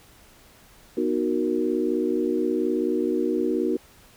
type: chord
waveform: sine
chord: B major seventh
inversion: none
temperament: equal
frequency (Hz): 246.9 / 311.1 / 370 / 466.2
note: B3 / D#4 / F#4 / A#4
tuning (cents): 0 / 0 / 0 / 0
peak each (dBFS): -28 / -26 / -25 / -29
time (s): 0.97-3.77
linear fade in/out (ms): 5
effects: pink hiss -53 dBFS RMS until 4.16 s